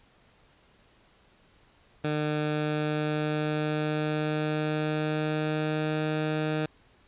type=tone with pitch glide; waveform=15% pulse; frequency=151.2 to 154.47 Hz; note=D#3 to D#3; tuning=-49 to -12 cents; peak=-20 dBFS; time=2.04-6.66 s; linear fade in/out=5 ms; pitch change=+37 cents; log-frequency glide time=2.36-6 s; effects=pink hiss -61 dBFS RMS until 7.07 s + resampled to 8000 Hz